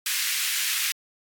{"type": "high-pass noise", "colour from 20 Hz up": "pink", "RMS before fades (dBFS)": -26, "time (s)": [0.06, 0.92], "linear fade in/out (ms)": 2, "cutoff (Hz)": 1800, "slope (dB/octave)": 24, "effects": ["AAC 64 kbps"]}